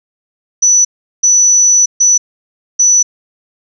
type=tone bursts at uneven times; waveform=sine; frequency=5950 Hz; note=F#8; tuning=9 cents sharp; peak=-5 dBFS; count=4; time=0.62-0.85 / 1.23-1.86 / 2-2.18 / 2.79-3.03 s; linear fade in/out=10 ms; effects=none